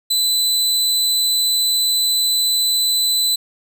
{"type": "tone", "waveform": "sawtooth", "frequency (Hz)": 4007, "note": "B7", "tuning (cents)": 24, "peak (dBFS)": -12, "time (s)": [0.1, 3.36], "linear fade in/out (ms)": 10, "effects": []}